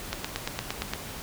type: click train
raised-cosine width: 0.2 ms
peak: -11 dBFS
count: 8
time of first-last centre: 0.13-0.936 s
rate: 8.69 Hz
effects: pink hiss -39 dBFS RMS until 1.22 s